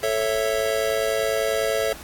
square chord, A major, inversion none, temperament just, 440 / 550 / 660 Hz, A4 / C#5 / E5, 0 / -14 / +2 cents, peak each -26 dBFS, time 0.03-1.93 s, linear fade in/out 2 ms, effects pink hiss -41 dBFS RMS until 2.03 s + AAC 64 kbps

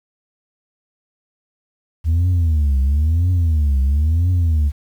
sine tone with vibrato, 77.7 Hz, D#2, 2 cents flat, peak -10 dBFS, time 2.04-4.72 s, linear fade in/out 50 ms, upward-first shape triangle, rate 0.99 Hz, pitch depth 290 cents each way, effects tanh soft clip ceiling -12 dBFS + 8-bit

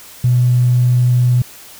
triangle tone, 123.6 Hz, B2, 2 cents sharp, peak -5 dBFS, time 0.24-1.42 s, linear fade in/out 5 ms, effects tanh soft clip ceiling -7 dBFS + white hiss -38 dBFS RMS until 1.79 s

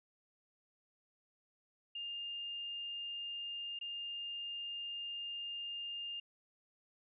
sine tone with dropouts, 2812 Hz, F7, 11 cents sharp, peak -40 dBFS, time 1.95-6.2 s, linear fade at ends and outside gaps 5 ms, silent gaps 3.79-3.811 s, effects none

